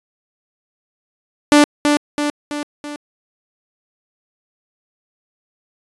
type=tone with echo; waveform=sawtooth; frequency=293.7 Hz; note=D4; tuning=in tune; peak=-3 dBFS; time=1.52-1.64 s; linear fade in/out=0 ms; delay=330 ms; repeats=4; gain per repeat=-5 dB; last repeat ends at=2.96 s; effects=resampled to 24000 Hz